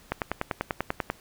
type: click train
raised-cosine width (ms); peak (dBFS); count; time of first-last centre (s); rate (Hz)
0.5; -11; 11; 0.12-1.1; 10.2
effects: pink hiss -55 dBFS RMS until 1.2 s